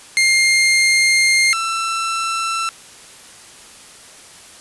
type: tone pair in turn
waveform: sawtooth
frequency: 2117 / 1337.3 Hz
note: C7 / E6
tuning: +20 / +24 cents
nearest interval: minor sixth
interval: 796 cents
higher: first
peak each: -8 / -15 dBFS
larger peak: first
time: 0.17-1.53 / 1.53-2.69 s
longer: first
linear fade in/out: 0 ms
effects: white hiss -41 dBFS RMS until 4.6 s + resampled to 24000 Hz